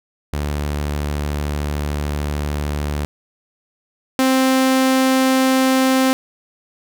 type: tone pair in turn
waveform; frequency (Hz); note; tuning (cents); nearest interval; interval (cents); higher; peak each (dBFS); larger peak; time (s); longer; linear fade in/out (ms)
sawtooth; 73.42 / 262.2; D2 / C4; 0 / +4; octave + minor seventh; 2204; second; -16 / -9; second; 0.33-3.05 / 4.19-6.13; first; 0
effects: none